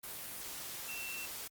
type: tone in noise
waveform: sine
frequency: 2698 Hz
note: E7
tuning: 40 cents sharp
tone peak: -42 dBFS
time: 0.88-1.26 s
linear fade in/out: 10 ms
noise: white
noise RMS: -44 dBFS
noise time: 0.03-1.48 s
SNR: -1 dB
effects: Opus 32 kbps